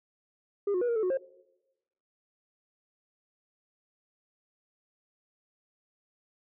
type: tone with pitch steps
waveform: sine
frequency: 404 / 361.9 / 484.7 / 468.3 / 437.7 / 366.5 / 534 Hz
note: G#4 / F#4 / B4 / A#4 / A4 / F#4 / C5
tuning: -48 / -38 / -32 / +8 / -9 / -16 / +35 cents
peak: -23 dBFS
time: 0.67-1.174 s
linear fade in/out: 5 ms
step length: 72 ms
effects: noise-tail reverb RT60 1.0 s tail -23 dB re dry + tanh soft clip ceiling -24 dBFS